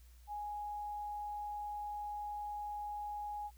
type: tone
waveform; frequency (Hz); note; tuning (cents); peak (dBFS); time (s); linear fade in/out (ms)
sine; 830.6; G#5; 0; -39; 0.27-3.51; 50
effects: added 60 Hz sine -56 dBFS peak until 3.57 s + white hiss -69 dBFS RMS until 3.57 s